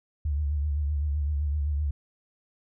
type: tone with vibrato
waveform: sine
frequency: 73.3 Hz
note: D2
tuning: 3 cents flat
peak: -24 dBFS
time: 0.25-1.91 s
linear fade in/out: 5 ms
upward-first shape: triangle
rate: 7.8 Hz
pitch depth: 88 cents each way
effects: none